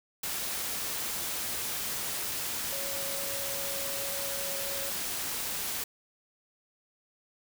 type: tone in noise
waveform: sine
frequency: 554.4 Hz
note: C#5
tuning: in tune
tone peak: -40 dBFS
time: 2.72-4.9 s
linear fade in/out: 5 ms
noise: white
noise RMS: -34 dBFS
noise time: 0.23-5.84 s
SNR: -9 dB
effects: none